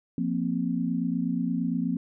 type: chord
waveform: sine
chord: F suspended fourth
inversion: none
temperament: equal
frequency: 174.61 / 233.1 / 261.6 Hz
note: F3 / Bb3 / C4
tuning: 0 / 0 / 0 cents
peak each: -29 dBFS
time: 0.18-1.97 s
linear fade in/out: 2 ms
effects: none